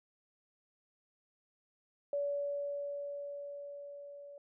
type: tone with level ramp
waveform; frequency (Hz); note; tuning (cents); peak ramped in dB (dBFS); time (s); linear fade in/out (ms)
sine; 571; D5; -49; -31 to -48; 2.13-4.38; 2
effects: none